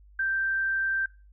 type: tone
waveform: sine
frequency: 1568 Hz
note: G6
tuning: in tune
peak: -24 dBFS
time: 0.19-1.06 s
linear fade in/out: 5 ms
effects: noise-tail reverb RT60 0.3 s tail -20 dB re dry + added 50 Hz sine -51 dBFS peak until 1.32 s